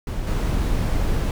brown noise with level steps, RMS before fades -26 / -21 dBFS, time 0.07-1.31 s, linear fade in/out 2 ms, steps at 0.27 s, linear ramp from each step 2 ms, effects none

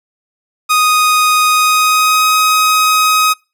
sawtooth tone with pitch glide, 1244.5 to 1261.1 Hz, D#6 to D#6, 0 to +23 cents, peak -5 dBFS, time 0.69-3.34 s, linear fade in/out 20 ms, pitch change +23 cents, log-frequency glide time 1.47-2.31 s, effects noise-tail reverb RT60 0.3 s tail -26 dB re dry

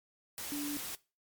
sine tone in noise, 290 Hz, D4, 22 cents flat, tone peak -35 dBFS, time 0.52-0.77 s, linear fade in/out 0 ms, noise white, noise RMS -41 dBFS, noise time 0.38-0.95 s, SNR +3 dB, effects noise-tail reverb RT60 0.3 s tail -20 dB re dry + MP3 96 kbps

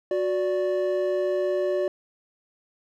triangle tone pair together, 367.1 / 583.5 Hz, F#4 / D5, -14 / -11 cents, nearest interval minor sixth, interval 803 cents, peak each -23 dBFS, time 0.11-1.88 s, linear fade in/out 2 ms, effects none

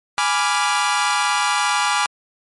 sawtooth chord, G# diminished seventh, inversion none, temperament equal, 830.6 / 987.8 / 1174.7 / 1396.9 Hz, G#5 / B5 / D6 / F6, 0 / 0 / 0 / 0 cents, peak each -18 / -19 / -18 / -20 dBFS, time 0.18-2.06 s, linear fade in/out 0 ms, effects low-pass 12000 Hz 12 dB/octave + MP3 48 kbps

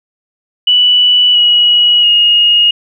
sine tone with pitch steps, 2960 / 2913 / 2866 Hz, F#7 / F#7 / F7, 0 / -28 / +44 cents, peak -5 dBFS, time 0.67-2.71 s, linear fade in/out 5 ms, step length 680 ms, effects none

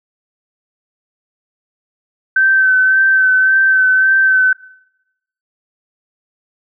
sine tone with vibrato, 1538 Hz, G6, 33 cents flat, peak -8 dBFS, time 2.36-4.53 s, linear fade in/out 5 ms, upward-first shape sine, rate 1.8 Hz, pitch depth 24 cents each way, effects noise-tail reverb RT60 0.9 s tail -23 dB re dry

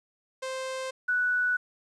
sawtooth / sine tone pair in turn, 523 / 1479.3 Hz, C5 / F#6, -1 / -1 cents, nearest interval octave + tritone, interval 1800 cents, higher second, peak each -28 / -23 dBFS, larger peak second, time 0.42-0.91 / 1.08-1.57 s, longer neither, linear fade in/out 10 ms, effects resampled to 22050 Hz + 10-bit

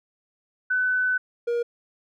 sine / triangle tone pair in turn, 1505 / 474 Hz, F#6 / A#4, +29 / +29 cents, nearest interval octave + minor sixth, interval 2000 cents, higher first, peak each -20 dBFS, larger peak neither, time 0.7-1.18 / 1.47-1.63 s, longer first, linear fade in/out 10 ms, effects none

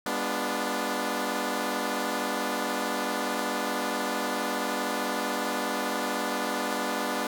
10% pulse chord, G# diminished seventh, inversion none, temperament equal with one note detuned, 204 / 246.9 / 293.7 / 349.2 Hz, G#3 / B3 / D4 / F4, -31 / 0 / 0 / 0 cents, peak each -26 / -23 / -24 / -29 dBFS, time 0.06-7.27 s, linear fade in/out 2 ms, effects none

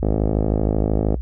click train, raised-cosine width 2 ms, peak -6 dBFS, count 60, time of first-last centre 0.03-1.143 s, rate 53 Hz, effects noise-tail reverb RT60 0.1 s tail -19 dB re dry + added 60 Hz sine -23 dBFS peak until 1.21 s

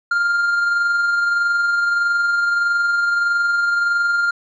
triangle tone with amplitude modulation, 1400 Hz, F6, 4 cents sharp, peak -12 dBFS, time 0.11-4.31 s, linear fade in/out 5 ms, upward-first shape sine, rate 21.6 Hz, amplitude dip 30%, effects resampled to 16000 Hz

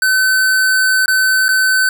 square tone with dropouts, 1523 Hz, F#6, 50 cents sharp, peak -11 dBFS, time 0.02-1.89 s, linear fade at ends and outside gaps 2 ms, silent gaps 1.059-1.08 / 1.483-1.489 s, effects none

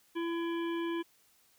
harmonic tone with a mistuned harmonic, 336.4 Hz, E4, 35 cents sharp, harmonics 1 / 3 / 5 / 7 / 9 / 10, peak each -32 / -42 / -46 / -49 / -51 / -52 dBFS, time 0.15-1.03 s, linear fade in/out 20 ms, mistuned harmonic 10, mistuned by -22 cents, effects white hiss -67 dBFS RMS until 1.58 s

